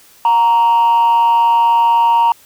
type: tone with frequency modulation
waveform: sine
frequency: 932 Hz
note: A#5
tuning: 1 cent flat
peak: -6 dBFS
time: 0.25-2.32 s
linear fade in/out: 2 ms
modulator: 204 Hz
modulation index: 0.27
effects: tanh soft clip ceiling -7 dBFS + white hiss -46 dBFS RMS until 2.45 s